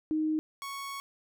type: tone pair in turn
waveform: sine / sawtooth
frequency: 311.1 / 1108.6 Hz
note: D#4 / C#6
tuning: 0 / 0 cents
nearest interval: octave + minor seventh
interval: 2200 cents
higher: second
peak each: -26 / -33 dBFS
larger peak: first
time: 0.11-0.39 / 0.62-1 s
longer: second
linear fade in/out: 0 ms
effects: none